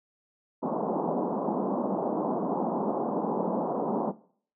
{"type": "band-pass noise", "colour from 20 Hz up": "pink", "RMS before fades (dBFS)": -29, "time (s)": [0.62, 4.12], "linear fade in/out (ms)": 20, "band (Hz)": [180, 1000], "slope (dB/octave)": 48, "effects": ["noise-tail reverb RT60 0.5 s tail -18 dB re dry"]}